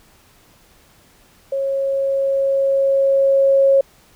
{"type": "tone with level ramp", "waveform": "sine", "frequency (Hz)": 546, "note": "C#5", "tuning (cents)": -26, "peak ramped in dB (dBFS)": [-18, -9], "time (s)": [1.52, 3.81], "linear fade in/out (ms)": 5, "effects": ["pink hiss -52 dBFS RMS until 4.15 s"]}